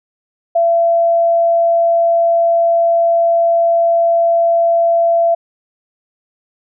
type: tone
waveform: sine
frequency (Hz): 675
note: E5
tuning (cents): +41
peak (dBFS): -9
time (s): 0.55-5.35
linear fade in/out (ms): 10
effects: none